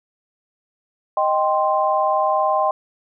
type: chord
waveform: sine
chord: C minor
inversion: first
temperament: equal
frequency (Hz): 622.3 / 784 / 1046.5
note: Eb5 / G5 / C6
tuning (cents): 0 / 0 / 0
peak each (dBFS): -20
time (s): 1.17-2.71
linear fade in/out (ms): 2
effects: none